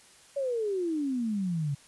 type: exponential sweep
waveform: sine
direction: down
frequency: 572 to 136.9 Hz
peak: -27 dBFS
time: 0.36-1.75 s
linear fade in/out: 10 ms
effects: white hiss -56 dBFS RMS until 1.87 s + resampled to 24000 Hz